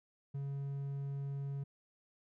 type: tone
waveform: triangle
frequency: 139.3 Hz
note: C#3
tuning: 9 cents sharp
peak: -35 dBFS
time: 0.34-1.64 s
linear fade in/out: 10 ms
effects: none